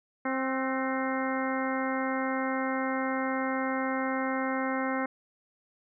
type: harmonic tone with a mistuned harmonic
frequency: 263.9 Hz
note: C4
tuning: 15 cents sharp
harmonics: 1 / 2 / 3 / 4 / 5 / 6 / 7 / 8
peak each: -31 / -34 / -36 / -37 / -38 / -39 / -39 / -40 dBFS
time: 0.25-5.06 s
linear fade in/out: 5 ms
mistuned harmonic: 6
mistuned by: -52 cents
effects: none